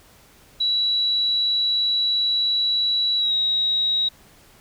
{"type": "tone with pitch glide", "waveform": "sine", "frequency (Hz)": [3921, 3825], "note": ["B7", "A#7"], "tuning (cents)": [-13, 44], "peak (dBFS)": -18, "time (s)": [0.6, 4.09], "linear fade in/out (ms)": 10, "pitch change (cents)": -43, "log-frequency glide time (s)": [3.18, 3.32], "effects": ["pink hiss -52 dBFS RMS until 4.6 s"]}